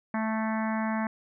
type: harmonic tone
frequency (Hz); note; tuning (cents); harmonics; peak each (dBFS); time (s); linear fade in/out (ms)
220; A3; 0; 1 / 3 / 4 / 5 / 6 / 7 / 8 / 9 / 10; -28 / -36 / -35 / -38 / -44 / -41 / -40 / -43 / -46; 0.14-1.07; 2
effects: none